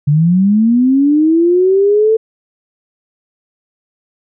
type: linear sweep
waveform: sine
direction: up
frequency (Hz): 140.8 to 448.1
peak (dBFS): -7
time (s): 0.07-2.17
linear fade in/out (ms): 10
effects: none